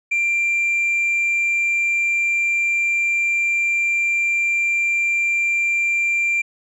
sine tone with tanh clipping, 2370 Hz, D7, 15 cents sharp, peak -17 dBFS, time 0.11-6.42 s, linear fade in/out 10 ms, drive 1 dB, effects none

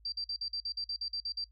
sine tone bursts, 4699 Hz, D8, in tune, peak -33 dBFS, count 12, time 0.05-1.443 s, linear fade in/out 5 ms, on 73 ms, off 47 ms, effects noise-tail reverb RT60 0.1 s tail -18 dB re dry + added 53 Hz sine -58 dBFS peak until 1.51 s

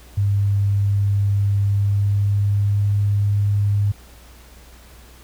sine tone with pitch glide, 100.5 to 101.9 Hz, G2 to G#2, +44 to -32 cents, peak -15 dBFS, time 0.17-3.92 s, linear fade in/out 10 ms, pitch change +24 cents, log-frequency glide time 1.62-2.95 s, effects added 60 Hz sine -44 dBFS peak until 5.23 s + pink hiss -48 dBFS RMS until 5.23 s

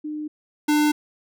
sine / square tone pair in turn, 302.9 / 299.1 Hz, D#4 / D4, -46 / +32 cents, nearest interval unison, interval 22 cents, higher first, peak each -27 / -17 dBFS, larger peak second, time 0.04-0.28 / 0.68-0.92 s, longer neither, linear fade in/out 10 ms, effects none

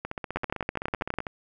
two click trains, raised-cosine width 0.5 ms, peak -17 / -12 dBFS, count 20 / 11, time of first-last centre 0.05-1.268 / 0.36-1.186 s, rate 15.6 / 12.1 Hz, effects none

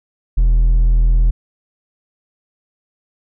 sine tone with hard clipping, 41.2 Hz, E1, in tune, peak -10 dBFS, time 0.37-1.31 s, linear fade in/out 10 ms, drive 3 dB, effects none

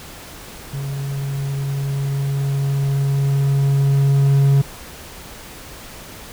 triangle tone with level ramp, 138.59 Hz, C#3, in tune, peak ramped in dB -21 to -8 dBFS, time 0.73-4.62 s, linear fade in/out 10 ms, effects pink hiss -37 dBFS RMS until 6.32 s

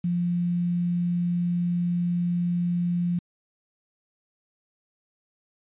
sine tone with quantisation, 174.7 Hz, F3, 1 cent sharp, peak -22 dBFS, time 0.04-3.19 s, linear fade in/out 5 ms, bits 8, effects resampled to 8000 Hz

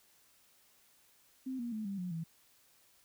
sine tone with pitch steps, 260.8 / 237.8 / 216.8 / 197.65 / 180.2 / 164.29 Hz, C4 / A#3 / A3 / G3 / F#3 / E3, -5 / +35 / -25 / +15 / -45 / -6 cents, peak -36 dBFS, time 1.46-2.24 s, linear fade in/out 10 ms, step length 130 ms, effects white hiss -67 dBFS RMS until 3.04 s

